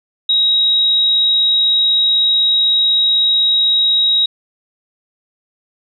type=tone; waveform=sine; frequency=3811 Hz; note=A#7; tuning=38 cents sharp; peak=-10 dBFS; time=0.29-4.26 s; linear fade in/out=5 ms; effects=none